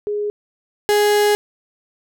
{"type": "tone pair in turn", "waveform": ["sine", "35% pulse"], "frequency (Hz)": [415.3, 415.3], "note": ["G#4", "G#4"], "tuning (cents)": [0, 0], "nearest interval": "unison", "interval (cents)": 0, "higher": "neither", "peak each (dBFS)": [-19, -11], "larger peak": "second", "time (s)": [[0.07, 0.3], [0.89, 1.35]], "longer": "second", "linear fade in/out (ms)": 0, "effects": []}